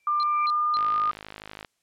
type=tone with exponential growth; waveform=sine; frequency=2349 Hz; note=D7; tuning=in tune; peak=-29 dBFS; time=0-0.46 s; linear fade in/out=1 ms; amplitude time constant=100 ms
type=tone with pitch glide; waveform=sine; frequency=1195 to 1219.4 Hz; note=D6 to D#6; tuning=+30 to -35 cents; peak=-21 dBFS; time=0.07-1.11 s; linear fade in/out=2 ms; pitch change=+35 cents; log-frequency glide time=0.21-0.99 s
type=tone bursts; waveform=sine; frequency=4128 Hz; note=C8; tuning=24 cents flat; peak=-31 dBFS; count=3; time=0.2-0.77 s; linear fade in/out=0 ms; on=30 ms; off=240 ms
type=click train; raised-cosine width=0.3 ms; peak=-22 dBFS; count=47; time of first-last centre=0.77-1.648 s; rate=52.4 Hz
effects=white hiss -74 dBFS RMS until 1.82 s + low-pass 10000 Hz 12 dB/octave